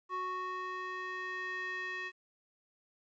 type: tone with band-pass filter sweep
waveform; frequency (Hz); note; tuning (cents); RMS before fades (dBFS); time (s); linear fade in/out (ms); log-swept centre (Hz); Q
square; 369.3; F#4; -3; -39; 0.09-2.12; 50; 1200 to 2100; 3.6
effects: resampled to 16000 Hz + 12-bit